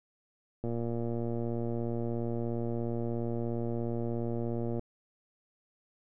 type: click train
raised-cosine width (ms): 2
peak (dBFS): -22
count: 487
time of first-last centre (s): 0.64-4.794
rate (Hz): 117
effects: none